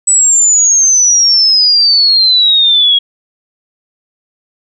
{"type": "exponential sweep", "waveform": "sine", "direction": "down", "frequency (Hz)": [7980, 3287], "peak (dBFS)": -5, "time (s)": [0.07, 2.99], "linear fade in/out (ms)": 10, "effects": []}